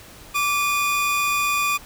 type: tone pair together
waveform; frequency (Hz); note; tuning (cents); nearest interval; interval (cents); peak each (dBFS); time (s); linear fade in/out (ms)
45% pulse; 1162.8 / 2461; D6 / D#7; -18 / -20; octave + minor second; 1298; -22; 0.34-1.78; 20
effects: pink hiss -44 dBFS RMS until 1.85 s